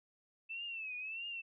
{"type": "tone with vibrato", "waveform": "sine", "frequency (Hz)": 2637, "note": "E7", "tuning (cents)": 0, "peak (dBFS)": -40, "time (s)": [0.49, 1.42], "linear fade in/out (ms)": 20, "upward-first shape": "triangle", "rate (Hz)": 1.6, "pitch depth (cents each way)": 130, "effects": []}